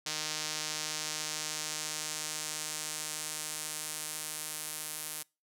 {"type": "tone with band-pass filter sweep", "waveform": "sawtooth", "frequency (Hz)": 153.9, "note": "D#3", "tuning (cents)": -19, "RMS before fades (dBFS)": -38, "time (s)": [0.06, 5.23], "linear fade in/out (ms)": 5, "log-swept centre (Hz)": [5500, 11000], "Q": 1.3, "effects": ["noise-tail reverb RT60 0.3 s tail -26 dB re dry"]}